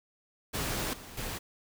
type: noise with level steps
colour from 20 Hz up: pink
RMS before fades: -33 / -47 / -37 dBFS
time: 0.53-1.39 s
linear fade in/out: 20 ms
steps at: 0.93 / 1.17 s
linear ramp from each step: 5 ms
effects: none